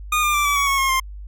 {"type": "tone with pitch steps", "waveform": "25% pulse", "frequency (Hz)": [1225, 1199.1, 1173.7, 1148.9, 1124.6, 1100.8, 1077.6, 1054.8], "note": ["D#6", "D6", "D6", "D6", "C#6", "C#6", "C#6", "C6"], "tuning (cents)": [-27, 36, -1, -38, 25, -12, -49, 14], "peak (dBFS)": -13, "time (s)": [0.12, 1], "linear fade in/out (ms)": 5, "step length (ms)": 110, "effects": ["added 50 Hz sine -32 dBFS peak until 1.27 s"]}